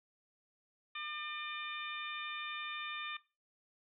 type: harmonic tone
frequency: 601 Hz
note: D5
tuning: 40 cents sharp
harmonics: 2 / 3 / 4 / 5 / 6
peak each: -45 / -48 / -44 / -50 / -47 dBFS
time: 0.95-3.17 s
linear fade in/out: 5 ms
effects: noise-tail reverb RT60 0.3 s tail -18 dB re dry